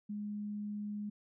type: tone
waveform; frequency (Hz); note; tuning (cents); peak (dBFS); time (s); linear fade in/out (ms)
sine; 207.7; G#3; 0; -37; 0.09-1.1; 10
effects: none